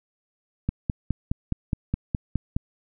click train, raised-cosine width 5 ms, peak -11 dBFS, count 10, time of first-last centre 0.69-2.565 s, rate 4.8 Hz, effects none

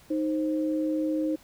sine tone pair together, 311.1 / 526.7 Hz, D#4 / C5, 0 / +11 cents, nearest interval major sixth, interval 911 cents, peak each -25 / -32 dBFS, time 0.1-1.36 s, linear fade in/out 10 ms, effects pink hiss -56 dBFS RMS until 1.43 s

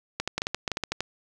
clicks, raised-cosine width 0.2 ms, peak -10 dBFS, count 12, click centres 0.2 / 0.276 / 0.38 / 0.419 / 0.469 / 0.546 / 0.678 / 0.717 / 0.771 / 0.837 / 0.92 / 1.006 s, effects none

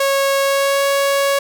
sawtooth tone with pitch glide, 550 to 556.7 Hz, C#5 to C#5, -14 to +7 cents, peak -10 dBFS, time 0-1.39 s, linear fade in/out 5 ms, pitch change +21 cents, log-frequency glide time 0.4-0.86 s, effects none

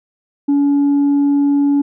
sine tone with tanh clipping, 284.1 Hz, C#4, 43 cents sharp, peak -11 dBFS, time 0.48-1.82 s, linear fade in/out 10 ms, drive 1 dB, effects none

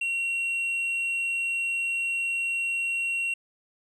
sine tone with tanh clipping, 2739 Hz, F7, 34 cents flat, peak -26 dBFS, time 0.01-3.34 s, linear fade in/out 5 ms, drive 3 dB, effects none

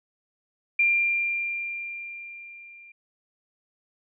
sine tone with level ramp, 2385 Hz, D7, 26 cents sharp, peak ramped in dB -17 to -46 dBFS, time 0.79-2.92 s, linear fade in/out 5 ms, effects none

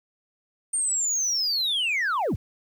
sine linear sweep, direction down, 8870 to 34 Hz, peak -20 dBFS, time 0.73-2.36 s, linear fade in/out 10 ms, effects tanh soft clip ceiling -21 dBFS + 9-bit

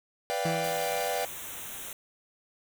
45% pulse chord, G dominant seventh, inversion first, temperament equal, 493.9 / 587.3 / 698.5 / 784 Hz, B4 / D5 / F5 / G5, 0 / 0 / 0 / 0 cents, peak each -34 dBFS, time 0.3-1.25 s, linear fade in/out 0 ms
35% pulse tone with exponential decay, 164.81 Hz, E3, in tune, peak -26 dBFS, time 0.45-1.14 s, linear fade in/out 5 ms, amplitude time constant 150 ms
white band-stop noise, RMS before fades -40 dBFS, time 0.64-1.93 s, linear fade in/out 2 ms, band 3900 to 5800 Hz, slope 96 dB/octave
effects none

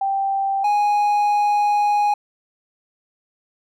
sine / triangle tone pair in turn, 784 / 827.6 Hz, G5 / G#5, 0 / -6 cents, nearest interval minor second, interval 94 cents, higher second, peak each -18 / -13 dBFS, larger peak second, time 0.01-0.64 / 0.64-2.14 s, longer second, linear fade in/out 5 ms, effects none

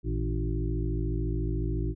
harmonic tone with a mistuned harmonic, 54 Hz, A1, 32 cents flat, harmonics 1 / 2 / 3 / 5 / 6 / 7, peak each -29 / -32 / -37 / -40 / -36 / -39 dBFS, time 0.03-1.95 s, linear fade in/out 50 ms, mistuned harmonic 2, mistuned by +96 cents, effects none

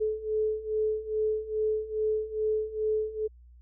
sine beating tone pair, 430.5 / 432.9 Hz, A4 / A4, -38 / -28 cents, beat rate 2.4 Hz, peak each -31 / -28 dBFS, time 0-3.28 s, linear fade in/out 20 ms, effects added 60 Hz sine -50 dBFS peak until 3.61 s

